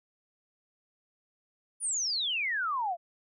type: exponential sweep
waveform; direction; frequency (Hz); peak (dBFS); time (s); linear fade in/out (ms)
sine; down; 9956 to 656; -28; 1.8-2.97; 50
effects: none